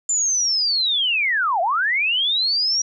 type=linear two-way sweep; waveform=sine; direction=down then up; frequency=7210 to 649 to 5770 Hz; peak=-17 dBFS; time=0.09-2.82 s; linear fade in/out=5 ms; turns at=1.61 s; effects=none